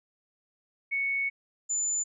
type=tone pair in turn; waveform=sine; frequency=2217 / 7039 Hz; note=C#7 / A8; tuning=0 / 0 cents; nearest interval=octave + minor sixth; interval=2000 cents; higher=second; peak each=-26 dBFS; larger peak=neither; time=0.91-1.3 / 1.69-2.04 s; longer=first; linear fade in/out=20 ms; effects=none